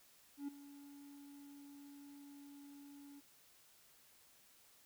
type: tone with ADSR envelope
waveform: triangle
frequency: 283.7 Hz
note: C#4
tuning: 40 cents sharp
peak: -37 dBFS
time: 0.37-3.21 s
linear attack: 110 ms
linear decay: 10 ms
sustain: -15 dB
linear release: 24 ms
effects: white hiss -67 dBFS RMS until 4.85 s